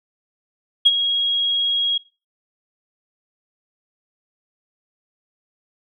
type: tone with ADSR envelope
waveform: sine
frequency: 3294 Hz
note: G#7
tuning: 15 cents flat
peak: -6 dBFS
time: 0.85-1.98 s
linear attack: 15 ms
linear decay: 37 ms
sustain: -11 dB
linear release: 8 ms
effects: noise-tail reverb RT60 0.3 s tail -20 dB re dry + tanh soft clip ceiling -3 dBFS